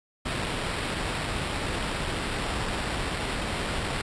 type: noise with sample-and-hold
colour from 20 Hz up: pink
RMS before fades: -30 dBFS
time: 0.25-4.02 s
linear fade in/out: 10 ms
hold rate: 6300 Hz
effects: resampled to 22050 Hz